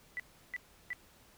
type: tone bursts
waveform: sine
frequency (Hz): 1977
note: B6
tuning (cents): +1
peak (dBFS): -35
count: 3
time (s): 0.17-0.931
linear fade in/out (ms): 0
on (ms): 27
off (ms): 340
effects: pink hiss -62 dBFS RMS until 1.37 s